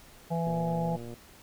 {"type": "harmonic tone", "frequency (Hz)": 167, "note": "E3", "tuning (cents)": 23, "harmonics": [1, 3, 4, 5], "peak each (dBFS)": [-29, -35, -36, -35], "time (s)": [0.3, 0.97], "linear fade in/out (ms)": 20}
{"type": "click train", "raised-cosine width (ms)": 2, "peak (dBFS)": -30, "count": 80, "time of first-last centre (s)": [0.47, 1.139], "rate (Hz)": 118}
{"effects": ["pink hiss -54 dBFS RMS until 1.42 s"]}